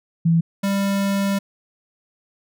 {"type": "tone pair in turn", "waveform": ["sine", "square"], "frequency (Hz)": [165.9, 197.84], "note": ["E3", "G3"], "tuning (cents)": [11, 16], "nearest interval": "minor third", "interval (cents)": 305, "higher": "second", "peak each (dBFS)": [-13, -19], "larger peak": "first", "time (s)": [[0.25, 0.41], [0.63, 1.39]], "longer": "second", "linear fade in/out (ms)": 10, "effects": []}